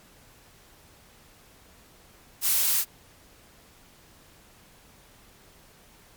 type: noise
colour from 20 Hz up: blue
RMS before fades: -23 dBFS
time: 2.41-2.85 s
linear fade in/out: 50 ms
effects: pink hiss -55 dBFS RMS until 6.16 s + MP3 96 kbps

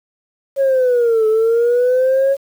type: linear two-way sweep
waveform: sine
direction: down then up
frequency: 554.4 to 432.7 to 554.4 Hz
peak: -9 dBFS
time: 0.56-2.37 s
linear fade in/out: 50 ms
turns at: 1.27 s
effects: tanh soft clip ceiling -9 dBFS + 7-bit

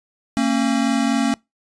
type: tone pair together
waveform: square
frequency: 227.9 / 271.9 Hz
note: A#3 / C#4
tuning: -39 / -33 cents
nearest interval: minor third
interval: 306 cents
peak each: -20 dBFS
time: 0.37-1.34 s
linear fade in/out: 0 ms
effects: noise-tail reverb RT60 0.2 s tail -25 dB re dry + resampled to 22050 Hz

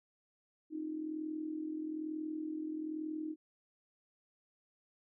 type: tone with amplitude modulation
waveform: sine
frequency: 311.1 Hz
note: D#4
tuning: in tune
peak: -34 dBFS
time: 0.7-3.36 s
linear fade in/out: 50 ms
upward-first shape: sine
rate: 41.1 Hz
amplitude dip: 65%
effects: none

